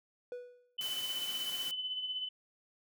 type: tone with exponential decay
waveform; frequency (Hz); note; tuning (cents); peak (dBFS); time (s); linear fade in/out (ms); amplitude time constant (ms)
triangle; 491.3; B4; -9; -35; 0.32-0.77; 1; 96
type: tone with tremolo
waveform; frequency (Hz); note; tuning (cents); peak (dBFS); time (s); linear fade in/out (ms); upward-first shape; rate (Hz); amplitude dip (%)
sine; 3019; F#7; +34; -33; 0.78-2.29; 10; sine; 16; 50
type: high-pass noise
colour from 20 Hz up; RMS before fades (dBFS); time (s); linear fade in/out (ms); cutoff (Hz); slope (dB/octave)
white; -44; 0.81-1.71; 0; 100; 96
effects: none